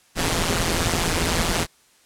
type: noise with amplitude modulation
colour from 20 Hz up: pink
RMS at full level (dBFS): -18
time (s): 0.15-1.67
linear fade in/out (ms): 50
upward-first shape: sine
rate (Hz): 168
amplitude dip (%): 85
effects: white hiss -57 dBFS RMS until 2.05 s + low-pass 10000 Hz 12 dB/octave

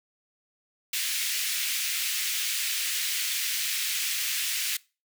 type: high-pass noise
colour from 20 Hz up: pink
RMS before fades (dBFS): -29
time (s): 0.93-4.77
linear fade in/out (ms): 5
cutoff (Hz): 2100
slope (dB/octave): 24
effects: noise-tail reverb RT60 0.3 s tail -22 dB re dry

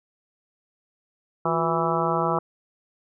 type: harmonic tone with a mistuned harmonic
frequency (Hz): 164.81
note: E3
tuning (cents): 0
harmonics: 1 / 2 / 3 / 4 / 5 / 6 / 7 / 8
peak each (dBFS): -29 / -29 / -29 / -29 / -29 / -29 / -29 / -29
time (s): 1.45-2.39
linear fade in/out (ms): 5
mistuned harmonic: 2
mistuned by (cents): +120
effects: none

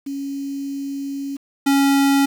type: tone pair in turn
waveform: sine / square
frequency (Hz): 277.2 / 277.2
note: C#4 / C#4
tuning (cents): 0 / 0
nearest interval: unison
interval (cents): 0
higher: neither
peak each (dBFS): -24 / -14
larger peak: second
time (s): 0.06-1.37 / 1.66-2.26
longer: first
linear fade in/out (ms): 10
effects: 7-bit

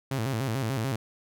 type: tone with vibrato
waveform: sawtooth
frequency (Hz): 122.5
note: B2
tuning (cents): -14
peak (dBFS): -23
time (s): 0.11-0.96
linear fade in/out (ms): 5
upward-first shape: square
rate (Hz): 6.8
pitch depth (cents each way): 170
effects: none

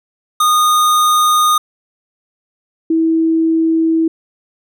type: tone pair in turn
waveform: square / sine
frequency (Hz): 1230 / 324.7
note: D#6 / E4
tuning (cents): -20 / -26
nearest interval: octave + major seventh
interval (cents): 2306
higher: first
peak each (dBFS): -10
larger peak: neither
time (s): 0.4-1.58 / 2.9-4.08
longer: neither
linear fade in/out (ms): 5
effects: none

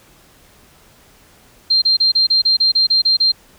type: tone bursts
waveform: sine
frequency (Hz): 4174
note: C8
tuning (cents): -5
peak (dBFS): -10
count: 11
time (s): 1.7-3.32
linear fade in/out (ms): 10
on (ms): 120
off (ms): 30
effects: pink hiss -49 dBFS RMS until 3.58 s

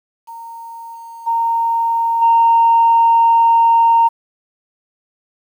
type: tone with level steps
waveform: sine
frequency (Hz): 922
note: A#5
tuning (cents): -19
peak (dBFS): -29 / -31 / -13 / -7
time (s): 0.27-4.09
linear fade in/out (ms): 20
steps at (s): 0.94 / 1.26 / 2.21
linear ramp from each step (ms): 20
effects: tanh soft clip ceiling -3 dBFS + 8-bit

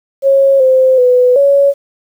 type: tone with pitch steps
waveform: sine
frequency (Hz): 546 / 520 / 498.4 / 560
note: C#5 / C5 / B4 / C#5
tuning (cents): -26 / -11 / +16 / +18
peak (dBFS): -5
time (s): 0.22-1.74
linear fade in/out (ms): 50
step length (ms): 380
effects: 7-bit

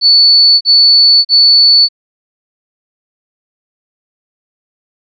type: tone bursts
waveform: sine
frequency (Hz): 4460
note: C#8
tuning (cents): +10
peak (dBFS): -3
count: 3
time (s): 0.01-1.888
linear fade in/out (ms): 50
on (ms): 600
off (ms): 39
effects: none

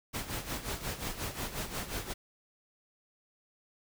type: noise with tremolo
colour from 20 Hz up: pink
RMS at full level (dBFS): -35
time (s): 0.13-2.14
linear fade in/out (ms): 20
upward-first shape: sine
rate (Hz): 5.6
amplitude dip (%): 70
effects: none

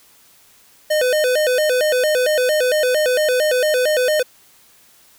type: tone with vibrato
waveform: square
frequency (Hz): 554.4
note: C#5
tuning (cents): 0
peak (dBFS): -15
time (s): 0.9-4.23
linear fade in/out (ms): 10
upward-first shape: square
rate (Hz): 4.4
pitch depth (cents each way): 170
effects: white hiss -51 dBFS RMS until 5.18 s

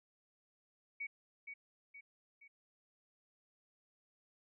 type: tone with echo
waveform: sine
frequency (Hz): 2250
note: C#7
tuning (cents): +25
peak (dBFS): -39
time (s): 1-1.07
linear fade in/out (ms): 10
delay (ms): 470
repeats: 3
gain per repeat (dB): -6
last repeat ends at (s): 2.48
effects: none

